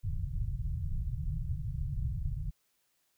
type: low-pass noise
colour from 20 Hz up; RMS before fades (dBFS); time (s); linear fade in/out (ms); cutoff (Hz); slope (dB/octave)
pink; -34; 0.03-2.51; 20; 160; 96
effects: white hiss -75 dBFS RMS until 3.17 s